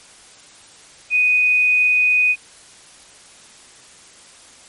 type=tone; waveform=sine; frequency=2489 Hz; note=D#7; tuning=in tune; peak=-12 dBFS; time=1.1-2.36 s; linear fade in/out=50 ms; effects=white hiss -45 dBFS RMS until 4.68 s + MP3 48 kbps